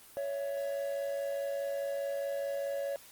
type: tone pair together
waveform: triangle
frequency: 559.2 / 664 Hz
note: C#5 / E5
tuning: +15 / +12 cents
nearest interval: minor third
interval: 297 cents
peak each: -31 / -39 dBFS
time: 0.17-2.96 s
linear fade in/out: 0 ms
effects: white hiss -55 dBFS RMS until 3.11 s + Opus 24 kbps